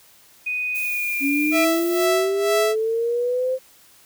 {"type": "tone with pitch glide", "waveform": "sine", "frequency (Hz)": [2489, 2399], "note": ["D#7", "D7"], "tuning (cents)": [0, 36], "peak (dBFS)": -22, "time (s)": [0.46, 1.65], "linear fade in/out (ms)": 10, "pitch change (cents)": -64, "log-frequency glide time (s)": [0.81, 1.16]}
{"type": "noise", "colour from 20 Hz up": "violet", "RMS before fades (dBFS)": -33, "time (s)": [0.74, 2.07], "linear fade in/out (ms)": 20}
{"type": "linear sweep", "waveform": "sine", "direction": "up", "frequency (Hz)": [273.8, 523.3], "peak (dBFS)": -19, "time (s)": [1.2, 3.59], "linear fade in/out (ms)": 50}
{"type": "tone with tremolo", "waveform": "sawtooth", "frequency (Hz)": 659.3, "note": "E5", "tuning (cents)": 0, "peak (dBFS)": -14, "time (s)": [1.51, 2.76], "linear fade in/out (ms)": 50, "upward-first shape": "sine", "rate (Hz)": 2.1, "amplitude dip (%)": 80}
{"effects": ["white hiss -52 dBFS RMS until 4.05 s"]}